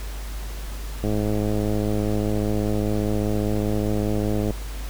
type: click train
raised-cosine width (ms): 2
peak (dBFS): -12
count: 365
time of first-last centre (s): 1.04-4.507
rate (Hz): 105
effects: added 50 Hz sine -29 dBFS peak until 4.89 s + pink hiss -40 dBFS RMS until 4.89 s